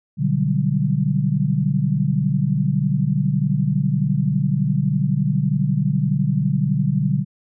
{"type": "chord", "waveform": "sine", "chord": "G major seventh", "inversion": "first", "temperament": "equal with one note detuned", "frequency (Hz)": [123.47, 146.83, 185, 196.91], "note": ["B2", "D3", "F#3", "G3"], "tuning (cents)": [0, 0, 0, 8], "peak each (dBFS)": [-24, -19, -23, -24], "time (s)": [0.17, 7.25], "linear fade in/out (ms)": 50, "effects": []}